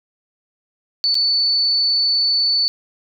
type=tone with dropouts; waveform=sine; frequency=4484 Hz; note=C#8; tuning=19 cents sharp; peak=-14 dBFS; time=1.04-2.68 s; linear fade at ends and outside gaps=0 ms; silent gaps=1.144-1.153 s; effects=none